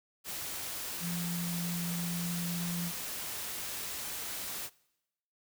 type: tone in noise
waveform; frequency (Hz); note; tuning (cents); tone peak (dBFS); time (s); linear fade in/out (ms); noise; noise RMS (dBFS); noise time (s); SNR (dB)
sine; 172.8; F3; -18; -34; 1-2.92; 50; white; -39; 0.24-4.7; +2
effects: noise-tail reverb RT60 0.9 s tail -23 dB re dry